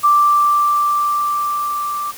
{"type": "tone with level ramp", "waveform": "sine", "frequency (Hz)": 1174.7, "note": "D6", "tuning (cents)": 0, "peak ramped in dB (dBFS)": [-8, -20], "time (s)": [0.03, 2.12], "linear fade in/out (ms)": 20, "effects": ["white hiss -35 dBFS RMS until 2.17 s"]}